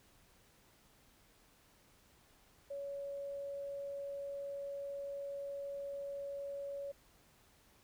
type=tone; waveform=sine; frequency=561 Hz; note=C#5; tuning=21 cents sharp; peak=-40 dBFS; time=2.7-6.92 s; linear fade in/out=10 ms; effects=pink hiss -67 dBFS RMS until 7.83 s